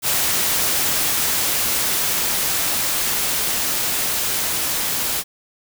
white noise with level ramp, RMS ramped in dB -19 to -22 dBFS, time 0.02-5.24 s, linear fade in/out 50 ms, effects none

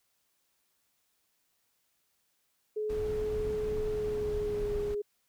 sine tone with pitch glide, 426.9 to 413.8 Hz, G#4 to G#4, +48 to -6 cents, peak -30 dBFS, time 2.76-5.02 s, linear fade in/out 10 ms, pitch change -54 cents, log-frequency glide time 3.85-4.77 s
brown noise, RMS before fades -39 dBFS, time 2.89-4.95 s, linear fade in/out 10 ms
effects white hiss -75 dBFS RMS until 5.28 s

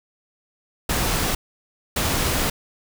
pink noise bursts at uneven times, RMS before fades -22 dBFS, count 2, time 0.89-1.35 / 1.96-2.5 s, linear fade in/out 5 ms, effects none

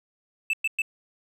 triangle tone bursts, 2637 Hz, E7, in tune, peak -20 dBFS, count 3, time 0.5-0.819 s, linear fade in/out 2 ms, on 33 ms, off 110 ms, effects none

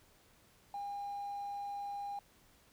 triangle tone with hard clipping, 808 Hz, G#5, 48 cents flat, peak -39 dBFS, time 0.74-2.19 s, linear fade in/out 2 ms, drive 4 dB, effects pink hiss -66 dBFS RMS until 2.72 s

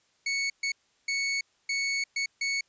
sawtooth tone bursts at uneven times, 2217 Hz, C#7, in tune, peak -23 dBFS, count 6, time 0.26-0.5 / 0.63-0.72 / 1.08-1.41 / 1.69-2.04 / 2.16-2.26 / 2.41-2.61 s, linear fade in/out 5 ms, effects white hiss -68 dBFS RMS until 2.68 s + resampled to 16000 Hz

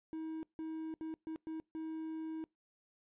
triangle tone bursts at uneven times, 318.7 Hz, D#4, 42 cents sharp, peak -37 dBFS, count 6, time 0.13-0.43 / 0.59-0.94 / 1.01-1.14 / 1.27-1.36 / 1.47-1.6 / 1.75-2.44 s, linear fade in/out 0 ms, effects noise-tail reverb RT60 0.2 s tail -24 dB re dry + resampled to 8000 Hz

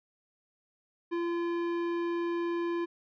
sine tone with tanh clipping, 342.1 Hz, F4, 36 cents flat, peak -31 dBFS, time 1.11-2.86 s, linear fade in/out 20 ms, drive 15 dB, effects none

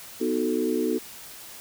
sine chord, B dominant seventh, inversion none, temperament equal, 246.9 / 311.1 / 370 / 440 Hz, B3 / D#4 / F#4 / A4, 0 / 0 / 0 / 0 cents, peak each -28 dBFS, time 0.2-0.99 s, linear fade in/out 20 ms, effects white hiss -43 dBFS RMS until 1.6 s

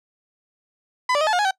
30% pulse tone with pitch steps, 1004 / 583 / 625 / 865 / 716 / 833 / 767 Hz, B5 / D5 / D#5 / A5 / F5 / G#5 / G5, +28 / -13 / +8 / -30 / +43 / +5 / -38 cents, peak -15 dBFS, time 1.09-1.51 s, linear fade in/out 5 ms, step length 60 ms, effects noise-tail reverb RT60 0.1 s tail -22 dB re dry + low-pass 6000 Hz 12 dB/octave

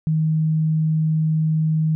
sine tone, 157.4 Hz, D#3, 20 cents sharp, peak -16 dBFS, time 0.07-1.95 s, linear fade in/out 0 ms, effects none

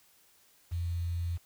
sine tone with quantisation, 85.8 Hz, F2, 30 cents flat, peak -30 dBFS, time 0.71-1.38 s, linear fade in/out 20 ms, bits 9, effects white hiss -64 dBFS RMS until 1.45 s

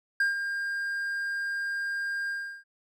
triangle tone with ADSR envelope, 1605 Hz, G6, 40 cents sharp, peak -19 dBFS, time 0.2-2.64 s, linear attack 4 ms, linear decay 140 ms, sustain -8 dB, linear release 350 ms, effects none

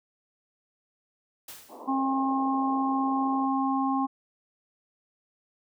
white noise with exponential decay, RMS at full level -40 dBFS, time 1.48-1.99 s, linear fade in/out 5 ms, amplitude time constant 110 ms
white band-pass noise, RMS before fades -44 dBFS, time 1.68-3.49 s, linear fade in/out 50 ms, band 230 to 1100 Hz, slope 96 dB/octave
harmonic tone, 268.3 Hz, C4, 44 cents sharp, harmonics 1 / 3 / 4, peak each -26 / -29 / -30 dBFS, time 1.87-4.07 s, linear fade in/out 20 ms
effects none

